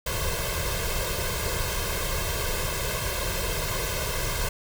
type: noise with comb filter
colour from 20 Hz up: pink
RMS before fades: -28 dBFS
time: 0.06-4.49 s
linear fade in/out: 5 ms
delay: 1.9 ms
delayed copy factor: +1
effects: none